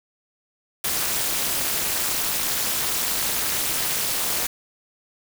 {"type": "noise with amplitude modulation", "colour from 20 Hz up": "white", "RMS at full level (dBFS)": -20, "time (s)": [0.84, 4.47], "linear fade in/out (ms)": 5, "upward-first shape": "sine", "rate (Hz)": 288, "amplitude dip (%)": 100, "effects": []}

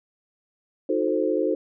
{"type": "chord", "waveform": "sine", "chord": "D# diminished seventh", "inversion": "none", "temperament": "equal with one note detuned", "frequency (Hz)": [311.1, 362.6, 440, 523.3], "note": ["D#4", "F#4", "A4", "C5"], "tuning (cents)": [0, -35, 0, 0], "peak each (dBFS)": -26, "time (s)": [0.89, 1.55], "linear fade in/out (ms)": 5, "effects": []}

